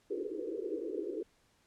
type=band-pass noise; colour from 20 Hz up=white; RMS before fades=-38 dBFS; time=0.1-1.23 s; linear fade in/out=5 ms; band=300 to 490 Hz; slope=96 dB/octave; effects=pink hiss -70 dBFS RMS until 1.66 s + low-pass 10000 Hz 12 dB/octave